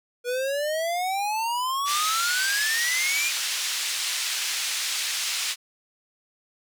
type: exponential sweep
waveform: square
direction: up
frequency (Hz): 480 to 2475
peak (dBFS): -25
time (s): 0.24-3.32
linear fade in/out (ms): 50
type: band-pass noise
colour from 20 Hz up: pink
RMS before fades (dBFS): -28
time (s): 1.85-5.56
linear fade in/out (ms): 50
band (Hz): 2700 to 8200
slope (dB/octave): 12
effects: none